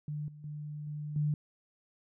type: tone with level steps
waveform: sine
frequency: 149.2 Hz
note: D3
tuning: 28 cents sharp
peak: -34 / -47 / -38 / -36 / -27 dBFS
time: 0.08-1.34 s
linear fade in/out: 2 ms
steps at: 0.28 / 0.44 / 0.87 / 1.16 s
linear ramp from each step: 2 ms
effects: none